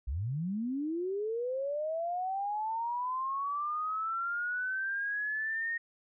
sine linear sweep, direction up, 55 to 1862 Hz, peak -31 dBFS, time 0.07-5.78 s, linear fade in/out 10 ms, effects none

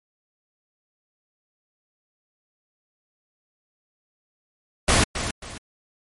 pink noise with echo, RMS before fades -17 dBFS, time 4.88-5.04 s, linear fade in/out 5 ms, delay 270 ms, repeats 2, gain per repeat -10 dB, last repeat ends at 5.58 s, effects MP3 48 kbps

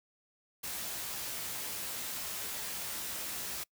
white noise with comb filter, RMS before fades -39 dBFS, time 0.63-3.64 s, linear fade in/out 10 ms, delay 16 ms, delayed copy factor +0.55, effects noise-tail reverb RT60 0.1 s tail -24 dB re dry

